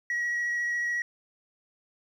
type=tone with vibrato; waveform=sine; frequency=1914 Hz; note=A#6; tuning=45 cents sharp; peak=-24 dBFS; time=0.1-1.02 s; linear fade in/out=2 ms; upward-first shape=triangle; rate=14 Hz; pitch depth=16 cents each way; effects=tanh soft clip ceiling -25 dBFS + 10-bit